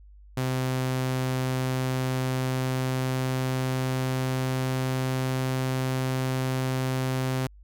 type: tone with pitch glide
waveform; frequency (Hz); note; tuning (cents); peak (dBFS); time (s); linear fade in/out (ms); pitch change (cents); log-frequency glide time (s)
sawtooth; 129.3 to 130.2; C3 to C3; -20 to -8; -21; 0.37-7.47; 5; +12; 1.02-5.3
effects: added 50 Hz sine -47 dBFS peak until 7.63 s